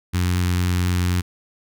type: tone with notch filter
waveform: sawtooth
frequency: 89.6 Hz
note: F2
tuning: 45 cents sharp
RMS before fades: -20 dBFS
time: 0.13-1.22 s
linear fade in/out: 20 ms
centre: 590 Hz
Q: 0.54
effects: none